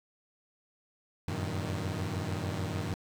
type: tone cluster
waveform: sawtooth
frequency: 89.5 / 96.2 / 115.2 / 155.7 Hz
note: F2 / G2 / A#2 / D#3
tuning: +43 / -32 / -20 / +2 cents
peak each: -35 / -32 / -35 / -34 dBFS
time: 1.28-2.94 s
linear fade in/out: 0 ms
effects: low-pass 9000 Hz 12 dB/octave + 9-bit

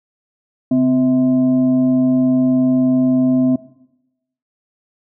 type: tone with frequency modulation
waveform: sine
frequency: 255.7 Hz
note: C4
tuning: 40 cents flat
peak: -11 dBFS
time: 0.71-3.56 s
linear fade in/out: 5 ms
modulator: 392 Hz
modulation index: 0.42
effects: noise-tail reverb RT60 0.9 s tail -18 dB re dry

